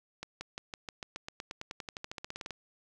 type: accelerating click train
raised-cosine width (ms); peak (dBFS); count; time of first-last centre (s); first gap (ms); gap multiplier
0.2; -22; 24; 0.23-2.507; 180; 0.94
effects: none